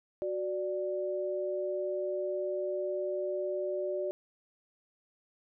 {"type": "tone pair together", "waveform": "sine", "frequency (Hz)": [370, 588.2], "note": ["F#4", "D5"], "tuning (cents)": [0, 3], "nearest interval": "minor sixth", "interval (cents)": 803, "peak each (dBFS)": [-34, -33], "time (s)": [0.22, 4.11], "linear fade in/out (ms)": 0, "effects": []}